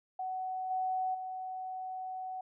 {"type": "tone with level steps", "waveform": "sine", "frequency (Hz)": 748, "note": "F#5", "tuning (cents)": 19, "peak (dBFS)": [-34, -30, -37], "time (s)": [0.19, 2.41], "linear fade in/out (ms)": 5, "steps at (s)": [0.7, 1.14], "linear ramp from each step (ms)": 10, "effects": []}